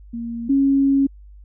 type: tone pair in turn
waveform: sine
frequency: 233.1 / 274.8 Hz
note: A#3 / C#4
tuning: 0 / -15 cents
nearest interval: minor third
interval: 285 cents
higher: second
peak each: -25 / -13 dBFS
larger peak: second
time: 0.13-0.49 / 0.49-1.07 s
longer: second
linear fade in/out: 10 ms
effects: added 50 Hz sine -40 dBFS peak until 1.44 s